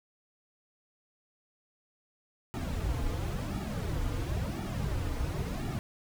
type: noise with flanger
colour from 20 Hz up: brown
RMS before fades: -33 dBFS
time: 2.54-5.79 s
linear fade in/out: 0 ms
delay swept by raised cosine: 1.9 to 5.4 ms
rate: 0.96 Hz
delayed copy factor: -0.95
effects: none